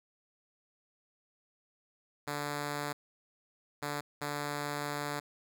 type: tone bursts at uneven times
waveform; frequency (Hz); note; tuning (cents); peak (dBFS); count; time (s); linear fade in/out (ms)
5% pulse; 145.9; D3; -11; -23; 3; 2.27-2.93 / 3.82-4.01 / 4.21-5.2; 10
effects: none